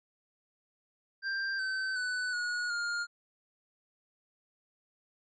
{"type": "tone with pitch steps", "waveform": "square", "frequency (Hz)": [1581, 1536.9, 1494, 1452.3, 1411.8], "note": ["G6", "G6", "F#6", "F#6", "F6"], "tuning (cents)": [14, -35, 16, -33, 18], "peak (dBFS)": -32, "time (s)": [1.22, 3.07], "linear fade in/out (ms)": 50, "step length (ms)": 370, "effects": ["resampled to 16000 Hz"]}